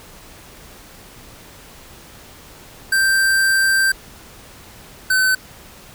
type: tone pair in turn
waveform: square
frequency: 1568 / 1523.4 Hz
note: G6 / G6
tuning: 0 / -50 cents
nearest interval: unison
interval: 50 cents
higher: first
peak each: -14 / -14 dBFS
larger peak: neither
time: 2.92-3.92 / 5.1-5.35 s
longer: first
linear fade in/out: 5 ms
effects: pink hiss -42 dBFS RMS until 5.94 s